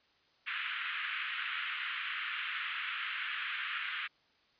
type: band-pass noise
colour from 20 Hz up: pink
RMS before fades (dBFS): -38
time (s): 0.46-4.08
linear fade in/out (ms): 20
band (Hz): 1300 to 3200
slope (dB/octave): 48
effects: white hiss -69 dBFS RMS until 4.59 s + resampled to 11025 Hz